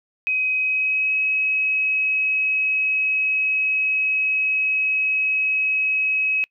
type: tone with pitch glide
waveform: sine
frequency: 2527 to 2555 Hz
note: D#7 to D#7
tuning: +26 to +45 cents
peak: -18 dBFS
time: 0.27-6.44 s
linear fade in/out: 0 ms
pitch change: +19 cents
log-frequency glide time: 0.55-1.15 s
effects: noise-tail reverb RT60 0.1 s tail -26 dB re dry